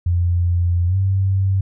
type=tone with pitch glide; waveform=sine; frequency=87.3 to 96.31 Hz; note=F2 to G2; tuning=0 to -30 cents; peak=-14 dBFS; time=0.06-1.61 s; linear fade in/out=5 ms; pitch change=+170 cents; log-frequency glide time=0.87-0.96 s; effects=none